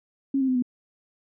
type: tone with pitch steps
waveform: sine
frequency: 272.9 / 264.4 / 256.1 / 248.1 Hz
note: C#4 / C4 / C4 / B3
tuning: -27 / +18 / -37 / +8 cents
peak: -20 dBFS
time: 0.34-0.624 s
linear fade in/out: 5 ms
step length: 71 ms
effects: none